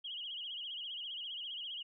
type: tone with vibrato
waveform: sine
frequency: 3067 Hz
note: G7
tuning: 38 cents flat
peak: -40 dBFS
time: 0.04-1.83 s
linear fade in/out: 10 ms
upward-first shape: sine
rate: 15 Hz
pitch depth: 130 cents each way
effects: none